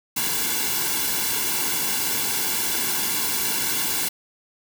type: noise with comb filter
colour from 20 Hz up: white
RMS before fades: -24 dBFS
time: 0.16-4.09 s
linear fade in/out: 10 ms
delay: 1.6 ms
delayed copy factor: -0.8
effects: none